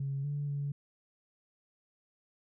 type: tone with pitch steps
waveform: sine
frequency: 137.8 / 144.6 / 142.4 Hz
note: C#3 / D3 / C#3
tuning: -10 / -27 / +47 cents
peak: -31 dBFS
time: 0-0.72 s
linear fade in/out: 5 ms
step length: 240 ms
effects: tanh soft clip ceiling -27 dBFS